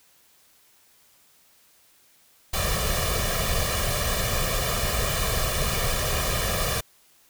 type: noise with comb filter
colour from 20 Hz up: pink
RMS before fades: -25 dBFS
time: 2.53-6.81 s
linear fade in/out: 10 ms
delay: 1.7 ms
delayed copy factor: +0.8
effects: white hiss -59 dBFS RMS until 7.29 s